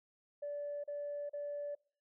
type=tone bursts; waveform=sine; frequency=580 Hz; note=D5; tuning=22 cents flat; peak=-37 dBFS; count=3; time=0.42-1.752 s; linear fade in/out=10 ms; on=420 ms; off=36 ms; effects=noise-tail reverb RT60 0.5 s tail -25 dB re dry + tanh soft clip ceiling -34 dBFS